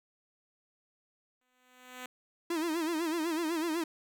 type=tone with exponential growth; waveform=5% pulse; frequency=252.1 Hz; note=B3; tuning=36 cents sharp; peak=-28 dBFS; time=1.41-2.06 s; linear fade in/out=2 ms; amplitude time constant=140 ms
type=tone with vibrato; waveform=45% pulse; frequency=326.5 Hz; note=E4; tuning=17 cents flat; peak=-30 dBFS; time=2.5-3.84 s; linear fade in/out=5 ms; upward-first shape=sine; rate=8 Hz; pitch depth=110 cents each way
effects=none